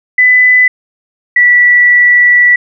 sine tone pair in turn, 2000 / 1955.4 Hz, B6 / B6, +21 / -18 cents, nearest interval unison, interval 39 cents, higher first, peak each -3 dBFS, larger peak neither, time 0.18-0.68 / 1.36-2.56 s, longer second, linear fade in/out 5 ms, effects none

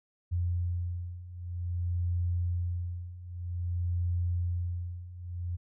sine beating tone pair, 87.31 / 87.83 Hz, F2 / F2, 0 / +10 cents, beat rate 0.52 Hz, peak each -34 / -31 dBFS, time 0.31-5.57 s, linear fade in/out 20 ms, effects none

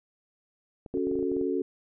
clicks, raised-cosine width 2 ms, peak -28 dBFS, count 11, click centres 0.862 / 0.94 / 0.974 / 1.071 / 1.115 / 1.155 / 1.191 / 1.227 / 1.317 / 1.366 / 1.413 s
sine chord, F# minor, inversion second, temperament equal, 277.2 / 370 / 440 Hz, C#4 / F#4 / A4, 0 / 0 / 0 cents, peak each -30 / -29 / -31 dBFS, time 0.94-1.62 s, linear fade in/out 2 ms
effects none

